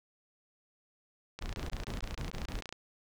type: click train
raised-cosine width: 0.2 ms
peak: -24 dBFS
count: 40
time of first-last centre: 1.39-2.726 s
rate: 29.2 Hz
type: noise bursts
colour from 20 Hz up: brown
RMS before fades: -38 dBFS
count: 8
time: 1.41-2.611 s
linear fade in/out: 10 ms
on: 130 ms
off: 23 ms
effects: none